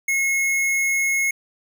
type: tone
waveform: square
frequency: 2171 Hz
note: C#7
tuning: 37 cents flat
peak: -19 dBFS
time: 0.08-1.31 s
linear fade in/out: 5 ms
effects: none